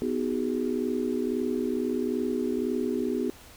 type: chord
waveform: sine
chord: G# minor seventh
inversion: first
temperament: just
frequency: 249.2 / 311.5 / 373.8 / 415.3 Hz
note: B3 / D#4 / F#4 / G#4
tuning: +16 / +2 / +18 / 0 cents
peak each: -29 / -33 / -31 / -32 dBFS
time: 0.02-3.3 s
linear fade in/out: 0 ms
effects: pink hiss -50 dBFS RMS until 3.56 s